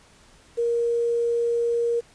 sine tone with quantisation, 470 Hz, A#4, 14 cents sharp, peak -20 dBFS, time 0.57-2.01 s, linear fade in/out 20 ms, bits 8, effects pink hiss -54 dBFS RMS until 2.14 s + resampled to 22050 Hz

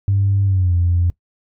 sine tone with pitch glide, 99 to 87.19 Hz, G2 to F2, +18 to -2 cents, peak -12 dBFS, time 0.08-1.1 s, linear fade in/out 0 ms, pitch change -220 cents, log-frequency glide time 0.45-0.74 s, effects noise-tail reverb RT60 0.1 s tail -21 dB re dry + tanh soft clip ceiling -8 dBFS

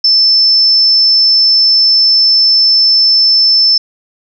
sine tone, 5290 Hz, E8, 5 cents sharp, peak -5 dBFS, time 0.04-3.78 s, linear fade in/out 5 ms, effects none

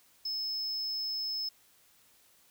triangle tone, 5210 Hz, E8, 21 cents flat, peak -31 dBFS, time 0.25-1.49 s, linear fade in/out 5 ms, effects white hiss -64 dBFS RMS until 2.5 s

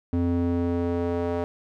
square tone with band-pass filter sweep, 86.4 Hz, F2, 18 cents flat, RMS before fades -25 dBFS, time 0.13-1.44 s, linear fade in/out 0 ms, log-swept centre 230 to 540 Hz, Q 1.5, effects none

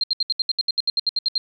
sine tone bursts, 4186 Hz, C8, in tune, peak -17 dBFS, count 15, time 0.01-1.38 s, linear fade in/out 2 ms, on 26 ms, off 70 ms, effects none

